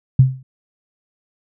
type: tone with exponential decay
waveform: sine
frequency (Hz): 130.81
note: C3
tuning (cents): 0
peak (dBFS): -3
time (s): 0.19-0.43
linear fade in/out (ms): 5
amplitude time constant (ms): 52
effects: none